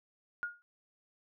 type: tone with exponential decay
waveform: sine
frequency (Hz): 1430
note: F6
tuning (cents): +41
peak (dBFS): -30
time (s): 0.43-0.62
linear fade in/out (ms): 0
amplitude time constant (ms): 41
effects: none